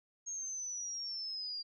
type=linear sweep; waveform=sine; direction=down; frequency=6540 to 4752 Hz; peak=-38 dBFS; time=0.26-1.63 s; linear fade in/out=20 ms; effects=none